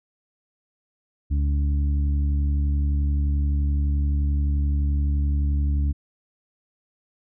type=harmonic tone; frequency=71.6 Hz; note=D2; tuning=43 cents flat; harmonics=1 / 2 / 3 / 4; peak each=-19 / -32 / -38 / -36 dBFS; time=1.3-5.93 s; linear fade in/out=20 ms; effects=none